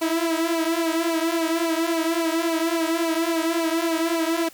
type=tone with flanger; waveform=sawtooth; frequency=329.6 Hz; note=E4; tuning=in tune; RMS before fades=-23 dBFS; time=0.01-4.49 s; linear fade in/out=10 ms; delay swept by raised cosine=0.56 to 4.36 ms; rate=3.6 Hz; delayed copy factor=-0.85; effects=white hiss -48 dBFS RMS until 4.53 s